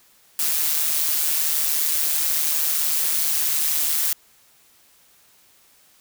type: noise with amplitude modulation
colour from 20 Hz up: blue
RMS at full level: -19 dBFS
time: 0.39-4.13 s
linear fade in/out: 2 ms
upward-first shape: sine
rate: 153 Hz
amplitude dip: 55%
effects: white hiss -56 dBFS RMS until 6 s